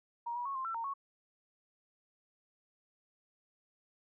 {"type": "tone with pitch steps", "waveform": "sine", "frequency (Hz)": [943, 968, 1102, 1052, 1342, 919, 1105], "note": ["A#5", "B5", "C#6", "C6", "E6", "A#5", "C#6"], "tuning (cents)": [20, -35, -11, 9, 31, -25, -6], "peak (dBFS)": -35, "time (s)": [0.26, 0.939], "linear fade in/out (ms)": 10, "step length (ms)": 97, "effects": []}